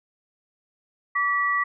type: tone pair together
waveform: sine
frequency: 1154 / 1944 Hz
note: D6 / B6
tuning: -31 / -28 cents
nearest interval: major sixth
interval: 903 cents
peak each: -23 dBFS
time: 1.15-1.64 s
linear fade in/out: 10 ms
effects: none